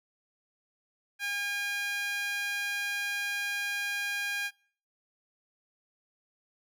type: tone with high-pass filter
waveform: sawtooth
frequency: 810 Hz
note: G#5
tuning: 43 cents flat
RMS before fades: -33 dBFS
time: 1.19-4.51 s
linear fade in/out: 50 ms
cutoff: 1900 Hz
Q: 4.3
effects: noise-tail reverb RT60 0.5 s tail -25 dB re dry